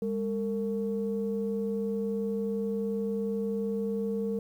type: tone pair together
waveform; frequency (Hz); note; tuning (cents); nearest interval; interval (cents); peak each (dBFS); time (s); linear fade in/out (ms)
sine; 202.8 / 455.7; G#3 / A#4; -41 / -39; octave + major second; 1402; -30 / -30; 0.02-4.39; 2
effects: tanh soft clip ceiling -21 dBFS + 10-bit